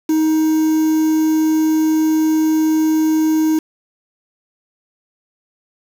triangle tone with quantisation, 314.4 Hz, D#4, 18 cents sharp, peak -10 dBFS, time 0.09-3.59 s, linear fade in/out 5 ms, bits 5, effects none

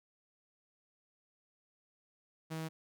sawtooth tone, 160.1 Hz, D#3, 50 cents sharp, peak -34 dBFS, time 2.5-2.69 s, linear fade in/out 20 ms, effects none

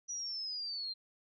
sine linear sweep, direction down, 5880 to 4134 Hz, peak -37 dBFS, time 0.08-0.94 s, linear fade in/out 20 ms, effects none

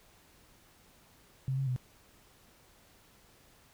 sine tone with pitch steps, 132.6 / 135.5 / 126.4 Hz, C3 / C#3 / B2, +23 / -39 / +41 cents, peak -29 dBFS, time 1.48-1.762 s, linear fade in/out 0 ms, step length 94 ms, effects pink hiss -62 dBFS RMS until 3.73 s

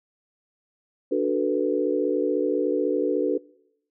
sine chord, B minor seventh, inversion first, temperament equal, 293.7 / 370 / 440 / 493.9 Hz, D4 / F#4 / A4 / B4, 0 / 0 / 0 / 0 cents, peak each -26 dBFS, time 1.11-3.38 s, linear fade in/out 10 ms, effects noise-tail reverb RT60 0.8 s tail -23 dB re dry

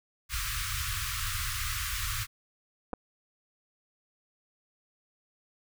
pink band-stop noise, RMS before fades -33 dBFS, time 0.29-2.27 s, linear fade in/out 50 ms, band 120 to 1100 Hz, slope 96 dB/octave
clicks, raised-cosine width 1 ms, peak -21 dBFS, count 2, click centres 2.932 / 2.936 s
effects none

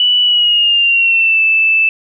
sine tone with pitch glide, 2960 to 2637 Hz, F#7 to E7, 0 to 0 cents, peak -8 dBFS, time 0-1.89 s, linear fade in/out 2 ms, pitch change -200 cents, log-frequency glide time 0.22-1.41 s, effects none

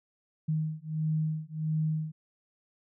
sine beating tone pair, 155.56 / 157.06 Hz, D#3 / D#3, 0 / +17 cents, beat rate 1.5 Hz, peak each -31 dBFS, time 0.48-2.12 s, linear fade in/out 10 ms, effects none

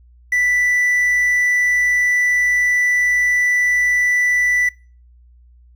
triangle tone with quantisation, 1975.5 Hz, B6, in tune, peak -12 dBFS, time 0.32-4.69 s, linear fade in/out 5 ms, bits 7, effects noise-tail reverb RT60 0.4 s tail -25 dB re dry + added 60 Hz sine -45 dBFS peak until 5.75 s

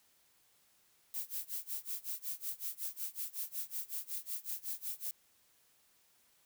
violet noise with tremolo, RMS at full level -38 dBFS, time 1.14-5.11 s, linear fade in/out 0 ms, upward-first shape sine, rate 5.4 Hz, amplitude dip 95%, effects white hiss -70 dBFS RMS until 6.45 s

